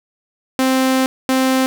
sawtooth tone pair in turn, 261.6 / 261.6 Hz, C4 / C4, 0 / 0 cents, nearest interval unison, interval 0 cents, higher neither, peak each -9 dBFS, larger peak neither, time 0.59-1.06 / 1.29-1.66 s, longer first, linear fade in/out 0 ms, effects none

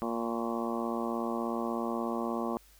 harmonic tone with a mistuned harmonic, 116.54 Hz, A#2, in tune, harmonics 2 / 3 / 4 / 5 / 6 / 7 / 8 / 9 / 10, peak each -34 / -37 / -40 / -40 / -41 / -42 / -45 / -41 / -42 dBFS, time 0.02-2.57 s, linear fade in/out 0 ms, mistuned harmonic 10, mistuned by -51 cents, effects added 50 Hz sine -60 dBFS peak until 2.79 s + white hiss -61 dBFS RMS until 2.79 s

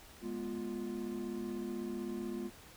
triangle chord, F diminished, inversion first, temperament equal with one note detuned, 207.7 / 243.7 / 349.2 Hz, Ab3 / Cb4 / F4, 0 / -23 / 0 cents, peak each -40 / -40 / -39 dBFS, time 0.21-2.51 s, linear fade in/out 50 ms, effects pink hiss -56 dBFS RMS until 2.76 s

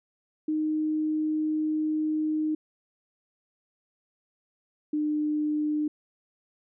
sine tone pair in turn, 309.2 / 301.4 Hz, D#4 / D4, -11 / +45 cents, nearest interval unison, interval 44 cents, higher first, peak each -24 dBFS, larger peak neither, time 0.48-2.55 / 4.93-5.88 s, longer first, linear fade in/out 5 ms, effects none

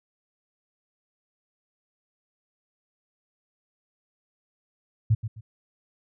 sine tone with echo, 110 Hz, A2, in tune, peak -16 dBFS, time 5.1-5.15 s, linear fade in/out 10 ms, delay 130 ms, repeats 2, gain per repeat -11 dB, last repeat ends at 5.41 s, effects none

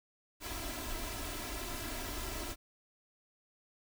pink noise with comb filter, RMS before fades -40 dBFS, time 0.4-2.56 s, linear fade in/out 50 ms, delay 3 ms, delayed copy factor +0.85, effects none

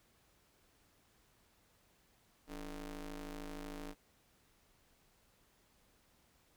sawtooth ring-modulated tone, 155.56 Hz, D#3, in tune, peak -37 dBFS, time 2.47-3.95 s, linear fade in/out 50 ms, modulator 129 Hz, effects pink hiss -71 dBFS RMS until 6.56 s

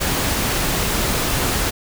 pink noise, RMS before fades -20 dBFS, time 0-1.71 s, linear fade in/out 20 ms, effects none

